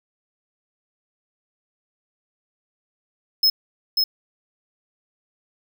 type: tone with echo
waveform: square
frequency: 5170 Hz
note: E8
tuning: 34 cents flat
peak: -14 dBFS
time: 3.43-3.5 s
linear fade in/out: 5 ms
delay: 540 ms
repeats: 1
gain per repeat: -3 dB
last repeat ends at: 4.04 s
effects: none